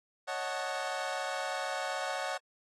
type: chord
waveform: 25% pulse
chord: D# half-diminished seventh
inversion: third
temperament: equal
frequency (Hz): 554.4 / 622.3 / 740 / 880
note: C#5 / D#5 / F#5 / A5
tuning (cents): 0 / 0 / 0 / 0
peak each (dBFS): -35 / -37 / -33 / -39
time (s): 0.27-2.38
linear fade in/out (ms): 20
effects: low-pass 8000 Hz 12 dB/octave + AAC 32 kbps